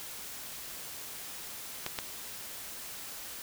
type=clicks; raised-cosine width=0.2 ms; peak=-15 dBFS; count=2; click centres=1.864 / 1.988 s; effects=white hiss -43 dBFS RMS until 3.42 s